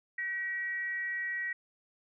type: tone with frequency modulation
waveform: sine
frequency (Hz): 1912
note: A#6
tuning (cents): +43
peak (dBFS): -32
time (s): 0.18-1.53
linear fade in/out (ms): 5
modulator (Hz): 382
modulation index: 0.33
effects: none